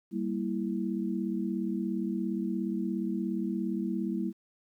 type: chord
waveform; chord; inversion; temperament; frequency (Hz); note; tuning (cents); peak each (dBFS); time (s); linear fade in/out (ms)
sine; E diminished; first; equal; 196 / 233.1 / 329.6; G3 / Bb3 / E4; 0 / 0 / 0; -32 / -34 / -34; 0.11-4.33; 50
effects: 11-bit